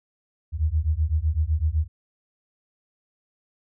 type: beating tone pair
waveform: sine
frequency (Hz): 74.3 / 82.2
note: D2 / E2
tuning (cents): +21 / -4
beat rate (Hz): 7.9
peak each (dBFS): -23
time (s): 0.52-1.88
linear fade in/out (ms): 50
effects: none